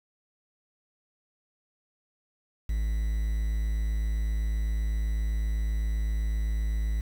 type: tone with quantisation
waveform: triangle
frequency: 53.9 Hz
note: A1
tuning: 35 cents flat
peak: -23 dBFS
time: 2.69-7.01 s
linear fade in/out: 5 ms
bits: 8
effects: none